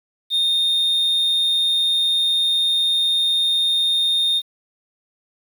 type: tone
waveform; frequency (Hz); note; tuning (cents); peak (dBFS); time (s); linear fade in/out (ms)
sine; 3664; A#7; -31; -13; 0.3-4.42; 50
effects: tanh soft clip ceiling -15 dBFS + 7-bit